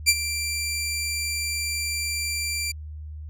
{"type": "tone with ADSR envelope", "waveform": "15% pulse", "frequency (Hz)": 2358, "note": "D7", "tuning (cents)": 6, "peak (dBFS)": -6, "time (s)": [0.06, 2.72], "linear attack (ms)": 29, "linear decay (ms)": 48, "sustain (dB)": -13, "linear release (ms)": 9, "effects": ["added 76 Hz sine -34 dBFS peak until 3.29 s"]}